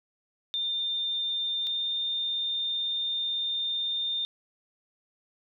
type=tone pair in turn; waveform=sine; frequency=3606 / 3619 Hz; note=A7 / A7; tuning=+42 / +48 cents; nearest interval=unison; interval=6 cents; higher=second; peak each=-27 dBFS; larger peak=neither; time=0.54-1.67 / 1.67-4.25 s; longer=second; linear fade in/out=0 ms; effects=none